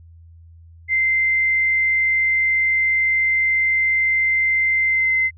sine tone with pitch glide, 2081 to 2064 Hz, C7 to C7, -10 to -24 cents, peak -15 dBFS, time 0.88-5.31 s, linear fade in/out 50 ms, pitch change -14 cents, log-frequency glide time 4.86-5.14 s, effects added 83 Hz sine -42 dBFS peak until 5.37 s

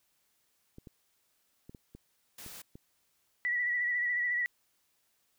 clicks, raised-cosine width 3 ms, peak -35 dBFS, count 7, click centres 0.784 / 0.872 / 1.695 / 1.748 / 1.95 / 2.463 / 2.755 s
white noise, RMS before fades -47 dBFS, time 2.38-2.62 s, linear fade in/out 5 ms
sine tone with vibrato, 1946 Hz, B6, 26 cents flat, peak -28 dBFS, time 3.45-4.46 s, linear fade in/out 0 ms, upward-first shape sine, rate 14 Hz, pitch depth 36 cents each way
effects white hiss -74 dBFS RMS until 5.38 s

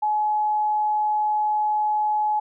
sine tone, 848 Hz, G#5, 36 cents sharp, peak -19 dBFS, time 0.02-2.4 s, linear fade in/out 10 ms, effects none

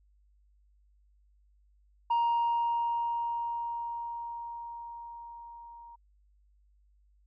sine tone with level ramp, 938 Hz, A#5, 11 cents sharp, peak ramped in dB -21 to -47 dBFS, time 2.1-5.96 s, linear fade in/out 10 ms, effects tanh soft clip ceiling -23 dBFS + added 50 Hz sine -62 dBFS peak until 7.26 s

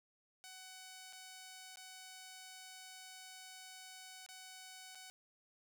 5% pulse tone with dropouts, 750 Hz, F#5, 23 cents sharp, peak -40 dBFS, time 0.44-5.1 s, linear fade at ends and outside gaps 0 ms, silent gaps 1.126-1.131 / 1.758-1.771 / 4.263-4.289 / 4.949-4.954 s, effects none

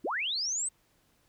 sine linear sweep, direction up, 189.8 to 8372 Hz, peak -29 dBFS, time 0.04-0.69 s, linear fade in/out 10 ms, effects pink hiss -69 dBFS RMS until 1.28 s

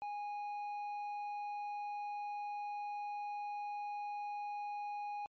sine tone with tanh clipping, 825 Hz, G#5, 12 cents flat, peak -40 dBFS, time 0.02-5.26 s, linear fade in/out 0 ms, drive 6 dB, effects MP3 32 kbps

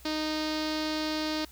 sawtooth tone with low-pass filter, 309.4 Hz, D#4, 10 cents flat, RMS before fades -31 dBFS, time 0.05-1.45 s, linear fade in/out 5 ms, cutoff 4600 Hz, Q 3.9, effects added 60 Hz sine -51 dBFS peak until 1.51 s + white hiss -55 dBFS RMS until 1.51 s

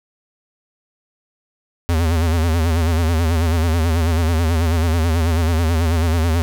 square tone with vibrato, 82.41 Hz, E2, in tune, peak -15 dBFS, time 1.89-6.42 s, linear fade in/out 0 ms, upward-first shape sine, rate 9.2 Hz, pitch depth 93 cents each way, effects none

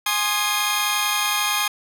15% pulse tone cluster, 831 / 1056 / 1231 / 3263 Hz, G#5 / C6 / D#6 / G#7, +1 / +16 / -19 / -31 cents, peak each -19 dBFS, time 0.06-1.68 s, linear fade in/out 5 ms, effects none

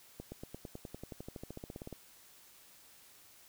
accelerating click train, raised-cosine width 2 ms, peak -30 dBFS, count 22, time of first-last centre 0.2-1.927 s, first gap 120 ms, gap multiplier 0.96, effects white hiss -60 dBFS RMS until 3.48 s

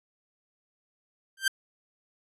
sawtooth tone with exponential growth, 1570 Hz, G6, 2 cents sharp, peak -15 dBFS, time 1.37-1.48 s, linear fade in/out 5 ms, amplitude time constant 22 ms, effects resampled to 32000 Hz

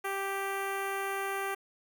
10% pulse tone with notch filter, 392 Hz, G4, in tune, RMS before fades -34 dBFS, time 0.04-1.55 s, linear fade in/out 10 ms, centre 5200 Hz, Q 0.96, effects 10-bit

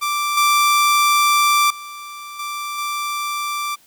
sawtooth tone with level steps, 1174.7 Hz, D6, in tune, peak -15 / -9 / -28 / -21 / -18 dBFS, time 0.01-3.76 s, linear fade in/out 20 ms, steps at 0.37 / 1.7 / 2.39 / 2.78 s, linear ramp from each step 5 ms, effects white hiss -53 dBFS RMS until 3.86 s

